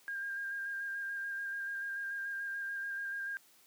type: tone with vibrato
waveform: sine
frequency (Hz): 1606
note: G6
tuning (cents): +41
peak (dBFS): -36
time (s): 0.08-3.37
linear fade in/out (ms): 0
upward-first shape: square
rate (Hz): 6.9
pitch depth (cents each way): 17
effects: white hiss -64 dBFS RMS until 3.66 s + high-pass 150 Hz 12 dB/octave